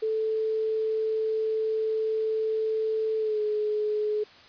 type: tone with pitch glide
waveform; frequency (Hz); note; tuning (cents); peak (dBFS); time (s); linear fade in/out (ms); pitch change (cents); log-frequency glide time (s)
sine; 438.7 to 423.8; A4 to G#4; -5 to +35; -24; 0.02-4.24; 10; -60; 3.18-3.4
effects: white hiss -51 dBFS RMS until 4.48 s + resampled to 11025 Hz